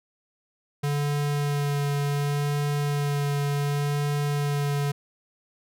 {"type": "tone with vibrato", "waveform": "square", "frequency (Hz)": 144.2, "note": "D3", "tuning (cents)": -31, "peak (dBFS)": -24, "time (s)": [0.83, 4.92], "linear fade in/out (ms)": 10, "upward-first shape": "sine", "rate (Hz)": 0.68, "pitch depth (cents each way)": 13, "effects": []}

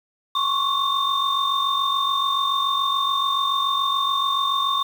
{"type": "tone cluster", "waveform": "sine", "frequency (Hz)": [1080, 1127, 3617], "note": ["C#6", "C#6", "A7"], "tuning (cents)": [-45, 28, 47], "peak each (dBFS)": -23, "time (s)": [0.35, 4.83], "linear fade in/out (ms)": 5, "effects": ["tanh soft clip ceiling -10 dBFS", "7-bit"]}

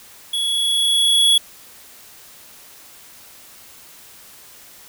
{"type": "tone with level ramp", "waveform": "square", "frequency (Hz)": 3366, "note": "G#7", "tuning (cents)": 23, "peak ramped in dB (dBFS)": [-20, -11], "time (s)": [0.33, 1.38], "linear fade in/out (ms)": 5, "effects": ["white hiss -44 dBFS RMS until 4.88 s"]}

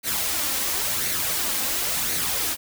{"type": "noise with flanger", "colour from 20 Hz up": "white", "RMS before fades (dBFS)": -25, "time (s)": [0.03, 2.57], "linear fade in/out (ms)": 50, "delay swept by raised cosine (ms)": [0.47, 3.87], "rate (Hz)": 0.95, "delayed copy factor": 0.5, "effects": []}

